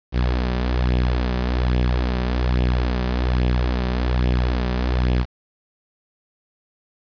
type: tone with flanger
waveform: sawtooth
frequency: 61.74 Hz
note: B1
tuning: in tune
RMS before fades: -20 dBFS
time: 0.12-5.26 s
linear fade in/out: 50 ms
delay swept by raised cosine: 0.32 to 5.22 ms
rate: 1.2 Hz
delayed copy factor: +0.55
effects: resampled to 11025 Hz + 7-bit